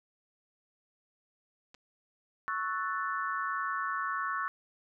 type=clicks; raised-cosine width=0.2 ms; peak=-35 dBFS; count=2; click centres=1.744 / 1.748 s
type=chord; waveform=sine; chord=F# minor seventh; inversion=second; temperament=equal; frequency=1108.7 / 1318.5 / 1480 / 1760 Hz; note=C#6 / E6 / F#6 / A6; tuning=0 / 0 / 0 / 0 cents; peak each=-34 / -37 / -37 / -39 dBFS; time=2.48-4.48 s; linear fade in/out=0 ms
effects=none